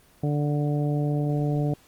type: harmonic tone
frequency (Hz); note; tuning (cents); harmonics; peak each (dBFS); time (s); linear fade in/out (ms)
146.83; D3; 0; 1 / 2 / 3 / 4 / 5; -23 / -29 / -33 / -35 / -37; 0.23-1.74; 5
effects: pink hiss -57 dBFS RMS until 1.87 s + Opus 24 kbps